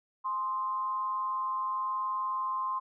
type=tone with amplitude modulation; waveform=sine; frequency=1046.5 Hz; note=C6; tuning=in tune; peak=-27 dBFS; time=0.24-2.8 s; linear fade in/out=20 ms; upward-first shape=sine; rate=202 Hz; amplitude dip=50%; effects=none